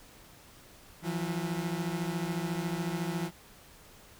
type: beating tone pair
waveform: 30% pulse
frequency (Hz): 165 / 179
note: E3 / F3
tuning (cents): +2 / +43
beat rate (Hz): 14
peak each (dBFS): -31 / -32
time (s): 1.02-3.31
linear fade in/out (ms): 50
effects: pink hiss -55 dBFS RMS until 4.19 s